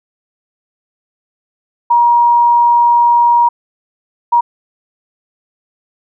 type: tone bursts at uneven times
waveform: sine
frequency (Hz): 950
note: A#5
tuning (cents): +33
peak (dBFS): -6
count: 2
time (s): 1.9-3.49 / 4.32-4.41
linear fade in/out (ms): 10
effects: none